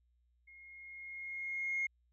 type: tone with level ramp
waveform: sine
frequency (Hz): 2147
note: C7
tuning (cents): +44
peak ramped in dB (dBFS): -55 to -30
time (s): 0.47-1.87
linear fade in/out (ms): 10
effects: tanh soft clip ceiling -28 dBFS + added 60 Hz sine -70 dBFS peak until 2.12 s